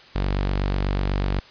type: tone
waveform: sawtooth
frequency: 48.09 Hz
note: G1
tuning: 32 cents flat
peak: -17 dBFS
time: 0.15-1.4 s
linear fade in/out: 10 ms
effects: white hiss -47 dBFS RMS until 1.5 s + resampled to 11025 Hz